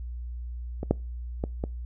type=clicks; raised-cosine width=2 ms; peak=-18 / -7 / -15 / -16 dBFS; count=4; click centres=0.831 / 0.91 / 1.439 / 1.639 s; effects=noise-tail reverb RT60 0.3 s tail -25 dB re dry + added 60 Hz sine -33 dBFS peak until 1.85 s